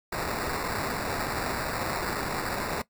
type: noise with sample-and-hold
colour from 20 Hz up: white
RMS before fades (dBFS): -31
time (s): 0.12-2.82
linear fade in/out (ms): 5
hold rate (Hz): 3150
effects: noise-tail reverb RT60 0.1 s tail -18 dB re dry